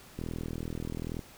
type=click train; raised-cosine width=3 ms; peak=-23 dBFS; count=42; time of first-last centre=0.19-1.192 s; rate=40.9 Hz; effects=pink hiss -53 dBFS RMS until 1.37 s